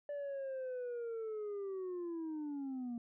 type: linear sweep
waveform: sine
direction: down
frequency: 583 to 233.1 Hz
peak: -36 dBFS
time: 0.09-2.98 s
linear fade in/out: 2 ms
effects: tanh soft clip ceiling -38 dBFS